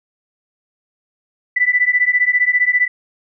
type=beating tone pair; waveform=sine; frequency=1975.5 / 1990.5 Hz; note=B6 / B6; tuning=0 / +13 cents; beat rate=15 Hz; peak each=-15 dBFS; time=1.56-2.88 s; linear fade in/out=10 ms; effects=none